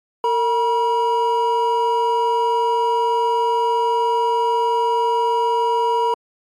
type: tone pair together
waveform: triangle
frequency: 456.6 / 962 Hz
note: A#4 / B5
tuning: -36 / -46 cents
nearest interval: octave + minor second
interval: 1290 cents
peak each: -18 / -15 dBFS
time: 0.24-6.14 s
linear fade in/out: 2 ms
effects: MP3 64 kbps